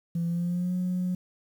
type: tone with pitch glide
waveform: sine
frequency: 169.4 to 181.56 Hz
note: E3 to F#3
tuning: +48 to -32 cents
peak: -24 dBFS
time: 0.15-1.15 s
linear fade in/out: 5 ms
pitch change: +120 cents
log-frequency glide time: 0.26-0.74 s
effects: tanh soft clip ceiling -22 dBFS + 9-bit